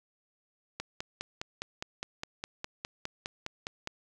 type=click train; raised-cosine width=0.2 ms; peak=-18 dBFS; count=16; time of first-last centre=0.8-3.874 s; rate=4.88 Hz; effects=none